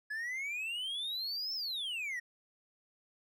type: exponential two-way sweep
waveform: triangle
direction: up then down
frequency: 1688 to 5390 to 1853 Hz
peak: -34 dBFS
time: 0.1-2.2 s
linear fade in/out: 10 ms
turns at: 1.54 s
effects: none